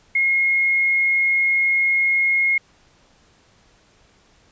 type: tone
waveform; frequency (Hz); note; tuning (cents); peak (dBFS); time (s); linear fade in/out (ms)
sine; 2154; C7; +50; -15; 0.15-2.58; 5
effects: pink hiss -56 dBFS RMS until 4.51 s + resampled to 16000 Hz